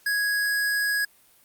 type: tone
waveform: square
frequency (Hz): 1661.2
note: G#6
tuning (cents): 0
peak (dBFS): -23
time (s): 0.06-1.05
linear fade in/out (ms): 5
effects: white hiss -58 dBFS RMS until 1.44 s + Opus 48 kbps